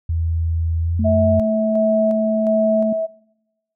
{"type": "tone with pitch glide", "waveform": "sine", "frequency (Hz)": [82.41, 90.91], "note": ["E2", "F#2"], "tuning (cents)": [0, -30], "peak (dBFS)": -17, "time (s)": [0.09, 1.4], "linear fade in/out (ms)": 5, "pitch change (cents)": 170, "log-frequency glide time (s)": [0.81, 1.21]}
{"type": "tone", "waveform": "sine", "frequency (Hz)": 220, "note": "A3", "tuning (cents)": 0, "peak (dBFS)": -19, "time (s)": [0.99, 2.93], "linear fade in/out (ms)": 5}
{"type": "tone with tremolo", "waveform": "sine", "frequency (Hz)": 649, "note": "E5", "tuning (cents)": -27, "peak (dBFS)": -15, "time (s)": [1.04, 3.07], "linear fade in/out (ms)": 20, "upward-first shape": "square", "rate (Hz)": 1.4, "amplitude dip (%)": 35}
{"effects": ["noise-tail reverb RT60 1.0 s tail -25 dB re dry"]}